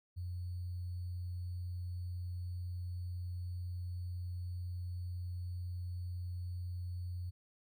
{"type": "tone with sample-and-hold", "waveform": "sine", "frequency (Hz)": 89, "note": "F2", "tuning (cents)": 33, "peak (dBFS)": -38, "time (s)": [0.16, 7.31], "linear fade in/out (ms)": 20, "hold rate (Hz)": 4410, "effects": []}